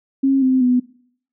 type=tone with pitch steps; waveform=sine; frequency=270.6 / 259.6 / 249 Hz; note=C#4 / C4 / B3; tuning=-42 / -13 / +14 cents; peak=-12 dBFS; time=0.23-0.8 s; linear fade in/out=10 ms; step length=190 ms; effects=noise-tail reverb RT60 0.6 s tail -21 dB re dry